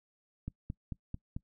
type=click train; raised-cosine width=5 ms; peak=-25 dBFS; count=5; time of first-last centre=0.48-1.365 s; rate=4.52 Hz; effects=noise-tail reverb RT60 0.1 s tail -23 dB re dry